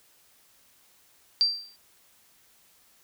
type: tone with exponential decay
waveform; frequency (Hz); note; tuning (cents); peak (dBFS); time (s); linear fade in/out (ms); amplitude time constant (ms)
sine; 4699; D8; 0; -16; 1.41-1.76; 0; 75
effects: white hiss -61 dBFS RMS until 3.03 s